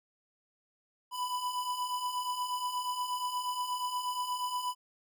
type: beating tone pair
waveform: square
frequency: 987.8 / 996.2 Hz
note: B5 / B5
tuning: 0 / +15 cents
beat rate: 8.4 Hz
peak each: -40 / -34 dBFS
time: 1.11-4.75 s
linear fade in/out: 50 ms
effects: none